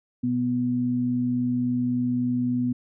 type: tone pair together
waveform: sine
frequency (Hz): 123.33 / 246.9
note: B2 / B3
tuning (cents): -2 / 0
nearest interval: octave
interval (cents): 1202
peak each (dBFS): -30 / -22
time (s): 0.23-2.73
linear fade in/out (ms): 10
effects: none